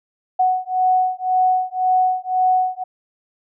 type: beating tone pair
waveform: sine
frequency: 740 / 741.9 Hz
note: F#5 / F#5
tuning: 0 / +4 cents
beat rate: 1.9 Hz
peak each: -18 dBFS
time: 0.39-2.84 s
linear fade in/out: 10 ms
effects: none